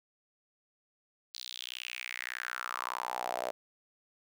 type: tone with high-pass filter sweep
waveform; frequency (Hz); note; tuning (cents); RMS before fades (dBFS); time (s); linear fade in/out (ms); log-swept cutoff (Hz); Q
sawtooth; 61.74; B1; 0; -39; 1.34-3.51; 0; 4300 to 600; 4.7
effects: none